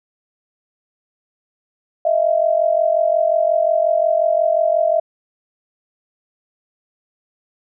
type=tone pair together; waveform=sine; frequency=630 / 675.6 Hz; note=D#5 / E5; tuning=+21 / +42 cents; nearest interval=minor second; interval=121 cents; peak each=-16 dBFS; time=2.05-5 s; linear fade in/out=5 ms; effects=none